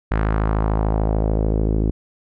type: tone with low-pass filter sweep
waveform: sawtooth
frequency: 53.5 Hz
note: A1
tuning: 48 cents flat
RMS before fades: -19 dBFS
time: 0.11-1.91 s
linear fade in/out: 5 ms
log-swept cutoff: 1700 to 340 Hz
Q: 1.7
effects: none